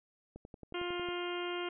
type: click train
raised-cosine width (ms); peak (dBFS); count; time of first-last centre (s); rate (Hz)
2; -34; 9; 0.36-1.087; 11
type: harmonic tone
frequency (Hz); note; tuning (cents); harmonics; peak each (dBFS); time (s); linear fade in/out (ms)
352.4; F4; +16; 1 / 2 / 3 / 4 / 5 / 6 / 7 / 8 / 9; -37 / -45 / -45 / -45 / -54 / -47 / -50 / -46 / -48; 0.74-1.69; 5
effects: none